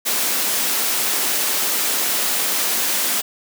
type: high-pass noise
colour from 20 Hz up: white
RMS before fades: -20 dBFS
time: 0.05-3.22 s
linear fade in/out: 20 ms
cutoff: 200 Hz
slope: 24 dB/octave
effects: none